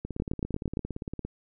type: two click trains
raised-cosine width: 3 ms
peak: -15 / -21 dBFS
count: 6 / 22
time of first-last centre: 0.2-0.771 / 0.05-1.25 s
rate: 8.75 / 17.5 Hz
effects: none